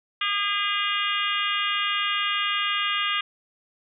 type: harmonic tone with a mistuned harmonic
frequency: 406.8 Hz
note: G#4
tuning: 36 cents flat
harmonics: 3 / 4 / 5 / 6 / 7 / 8 / 9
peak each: -28 / -32 / -31 / -32 / -28 / -31 / -36 dBFS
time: 0.21-3.21 s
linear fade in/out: 5 ms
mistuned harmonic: 9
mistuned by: -48 cents
effects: none